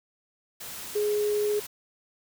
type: tone in noise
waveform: sine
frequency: 417.5 Hz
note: G#4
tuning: 9 cents sharp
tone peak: -23 dBFS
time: 0.95-1.6 s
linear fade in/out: 10 ms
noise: white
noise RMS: -39 dBFS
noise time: 0.6-1.67 s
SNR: +13 dB
effects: none